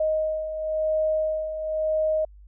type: beating tone pair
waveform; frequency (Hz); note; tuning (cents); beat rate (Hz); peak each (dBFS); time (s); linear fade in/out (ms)
sine; 624 / 624.97; D#5 / D#5; +5 / +8; 0.97; -30 / -23; 0-2.25; 5
effects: added 50 Hz sine -45 dBFS peak until 2.47 s